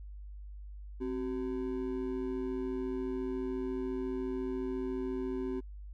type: ring-modulated tone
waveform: triangle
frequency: 320 Hz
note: D#4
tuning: 49 cents sharp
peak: -28 dBFS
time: 1-5.61 s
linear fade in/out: 20 ms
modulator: 57.1 Hz
effects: added 50 Hz sine -43 dBFS peak until 5.93 s